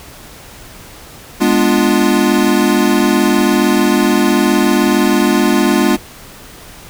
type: chord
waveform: square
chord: G# diminished seventh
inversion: none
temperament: equal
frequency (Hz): 207.7 / 246.9 / 293.7 / 349.2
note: G#3 / B3 / D4 / F4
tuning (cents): 0 / 0 / 0 / 0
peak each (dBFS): -16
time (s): 1.4-5.97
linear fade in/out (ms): 20
effects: pink hiss -36 dBFS RMS until 6.89 s